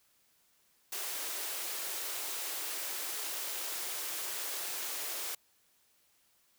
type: high-pass noise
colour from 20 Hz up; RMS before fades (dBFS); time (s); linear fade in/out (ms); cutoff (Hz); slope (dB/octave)
white; -38; 0.92-5.35; 5; 310; 48
effects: white hiss -70 dBFS RMS until 6.58 s